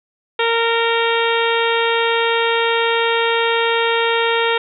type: harmonic tone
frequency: 461.4 Hz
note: A#4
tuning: 18 cents flat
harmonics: 1 / 2 / 3 / 4 / 5 / 6 / 7 / 8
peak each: -18 / -21 / -23 / -24 / -25 / -26 / -26 / -27 dBFS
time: 0.39-4.58 s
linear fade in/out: 5 ms
effects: none